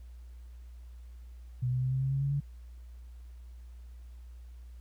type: tone with pitch steps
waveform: sine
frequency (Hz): 124.7 / 127.03 / 129.4 / 131.81 / 134.27 / 136.77 / 139.33 / 141.92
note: B2 / B2 / C3 / C3 / C3 / C#3 / C#3 / C#3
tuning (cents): +17 / +49 / -19 / +13 / +45 / -23 / +9 / +41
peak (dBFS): -27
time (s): 1.62-2.404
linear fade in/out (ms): 10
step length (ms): 98
effects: added 60 Hz sine -45 dBFS peak until 4.8 s + pink hiss -69 dBFS RMS until 4.8 s